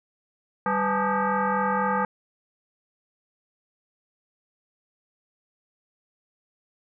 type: tone with frequency modulation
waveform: sine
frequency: 196 Hz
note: G3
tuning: in tune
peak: -21 dBFS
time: 0.66-2.05 s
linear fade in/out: 2 ms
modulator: 348 Hz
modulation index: 3.9
effects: none